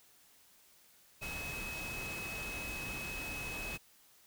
sine tone in noise, 2563 Hz, E7, 49 cents flat, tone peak -41 dBFS, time 1.21-3.78 s, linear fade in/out 20 ms, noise pink, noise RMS -44 dBFS, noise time 1.21-3.78 s, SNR 0 dB, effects white hiss -64 dBFS RMS until 4.26 s

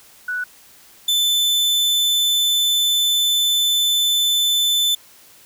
sine / 40% pulse tone pair in turn, 1480 / 3520 Hz, F#6 / A7, 0 / 0 cents, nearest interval octave + minor third, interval 1500 cents, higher second, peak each -21 / -14 dBFS, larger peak second, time 0.28-0.44 / 1.08-4.95 s, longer second, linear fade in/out 5 ms, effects white hiss -48 dBFS RMS until 5.45 s

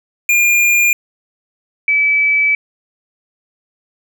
square / sine tone pair in turn, 2410 / 2300 Hz, D7 / D7, +44 / -37 cents, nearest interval minor second, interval 81 cents, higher first, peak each -10 dBFS, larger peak neither, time 0.29-0.93 / 1.88-2.55 s, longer second, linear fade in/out 2 ms, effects none

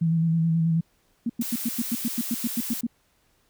sine tone with vibrato, 164.2 Hz, E3, 6 cents flat, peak -19 dBFS, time 0.01-0.81 s, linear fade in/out 10 ms, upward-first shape square, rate 9.3 Hz, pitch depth 23 cents each way
sine tone bursts, 234 Hz, A#3, 7 cents sharp, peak -22 dBFS, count 13, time 1.26-2.868 s, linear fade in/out 5 ms, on 36 ms, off 95 ms
blue noise, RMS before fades -32 dBFS, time 1.41-2.81 s, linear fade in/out 5 ms
effects pink hiss -66 dBFS RMS until 3.49 s

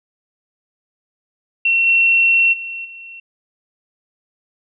sine tone with level steps, 2718 Hz, F7, 48 cents flat, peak -12 / -10 / -25 / -33 dBFS, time 1.65-3.2 s, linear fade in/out 5 ms, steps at 1.86 / 2.52 / 2.84 s, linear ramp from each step 20 ms, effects none

